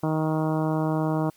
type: harmonic tone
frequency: 156.9 Hz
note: D#3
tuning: 15 cents sharp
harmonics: 1 / 2 / 3 / 4 / 5 / 6 / 7 / 8 / 9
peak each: -25 / -26 / -33 / -31 / -34 / -35 / -37 / -41 / -44 dBFS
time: 0.03-1.3 s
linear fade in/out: 5 ms
effects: white hiss -59 dBFS RMS until 1.36 s + MP3 96 kbps